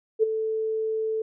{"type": "tone with ADSR envelope", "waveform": "sine", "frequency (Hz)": 440, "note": "A4", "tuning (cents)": 0, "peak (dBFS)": -14, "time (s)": [0.19, 1.22], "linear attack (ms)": 40, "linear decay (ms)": 13, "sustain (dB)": -10, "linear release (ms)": 4, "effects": []}